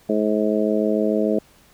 harmonic tone, 106.7 Hz, G#2, 47 cents sharp, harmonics 2 / 3 / 4 / 5 / 6, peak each -22 / -24 / -23 / -25 / -25 dBFS, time 0.09-1.39 s, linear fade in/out 5 ms, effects pink hiss -54 dBFS RMS until 1.73 s

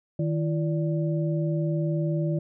sine tone cluster, 156.5 / 337.5 / 582 Hz, D#3 / E4 / D5, +10 / +41 / -16 cents, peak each -24 / -31 / -33 dBFS, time 0.19-2.39 s, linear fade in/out 5 ms, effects none

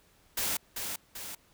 white noise with echo, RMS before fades -31 dBFS, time 0.37-0.57 s, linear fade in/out 5 ms, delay 390 ms, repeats 2, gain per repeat -5 dB, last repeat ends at 1.35 s, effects pink hiss -64 dBFS RMS until 1.53 s

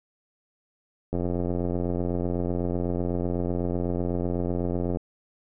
click train, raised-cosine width 2 ms, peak -15 dBFS, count 339, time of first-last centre 1.13-4.971 s, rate 88 Hz, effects none

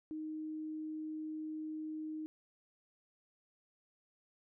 sine tone, 311.1 Hz, D#4, in tune, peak -39 dBFS, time 0.11-2.26 s, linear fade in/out 0 ms, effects none

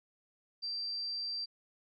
sine tone, 4699 Hz, D8, in tune, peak -35 dBFS, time 0.62-1.46 s, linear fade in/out 20 ms, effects none

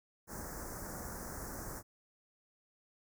pink band-stop noise, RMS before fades -44 dBFS, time 0.27-1.83 s, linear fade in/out 50 ms, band 1800 to 5500 Hz, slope 48 dB/octave, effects none

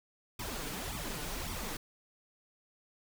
pink noise with flanger, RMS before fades -39 dBFS, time 0.39-1.77 s, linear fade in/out 5 ms, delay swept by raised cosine 0.85 to 6.85 ms, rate 1.8 Hz, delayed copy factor +1, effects none

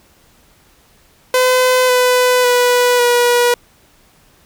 sawtooth tone with pitch steps, 508 / 499.8 / 491.8 / 483.9 Hz, B4 / B4 / B4 / B4, +49 / +21 / -7 / -35 cents, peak -6 dBFS, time 1.34-3.54 s, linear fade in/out 2 ms, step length 550 ms, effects pink hiss -51 dBFS RMS until 4.45 s

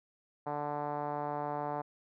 5% pulse tone with low-pass filter, 146.83 Hz, D3, in tune, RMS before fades -36 dBFS, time 0.46-1.82 s, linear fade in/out 10 ms, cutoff 830 Hz, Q 2.4, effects none

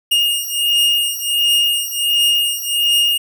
45% pulse beating tone pair, 2844 / 2845.4 Hz, F7 / F7, +31 / +32 cents, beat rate 1.4 Hz, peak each -17 dBFS, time 0.11-3.18 s, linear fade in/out 10 ms, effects none

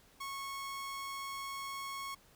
sawtooth tone, 1099 Hz, C#6, 15 cents flat, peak -36 dBFS, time 0.2-2.15 s, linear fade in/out 10 ms, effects pink hiss -64 dBFS RMS until 2.35 s

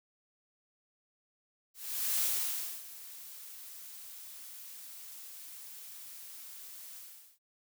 blue noise with ADSR envelope, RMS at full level -30 dBFS, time 1.74-7.39 s, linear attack 450 ms, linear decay 630 ms, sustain -18 dB, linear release 410 ms, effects none

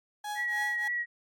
35% pulse tone with tremolo, 835 Hz, G#5, 9 cents sharp, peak -30 dBFS, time 0.24-0.88 s, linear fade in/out 5 ms, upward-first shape triangle, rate 3.3 Hz, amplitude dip 95%
sine tone with vibrato, 1920 Hz, B6, 49 cents flat, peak -28 dBFS, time 0.35-1.06 s, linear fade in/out 50 ms, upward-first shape sine, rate 4 Hz, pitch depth 16 cents each way
effects MP3 64 kbps

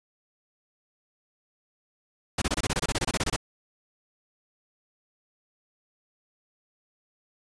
pink noise bursts, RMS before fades -26 dBFS, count 16, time 2.38-3.363 s, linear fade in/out 5 ms, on 38 ms, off 25 ms, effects resampled to 22050 Hz

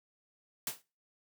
white noise with exponential decay, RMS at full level -31 dBFS, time 0.67-0.82 s, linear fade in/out 2 ms, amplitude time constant 31 ms, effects noise-tail reverb RT60 0.3 s tail -20 dB re dry + high-pass 100 Hz 12 dB/octave

